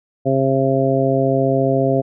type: harmonic tone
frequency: 134.4 Hz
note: C3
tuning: 47 cents sharp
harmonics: 1 / 2 / 3 / 4 / 5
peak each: -20 / -20 / -20 / -20 / -20 dBFS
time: 0.25-2.02 s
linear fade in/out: 20 ms
effects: none